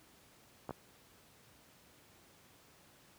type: clicks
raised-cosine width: 1 ms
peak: -26 dBFS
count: 2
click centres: 0.693 / 0.708 s
effects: pink hiss -63 dBFS RMS until 3.18 s + high-pass 80 Hz 12 dB/octave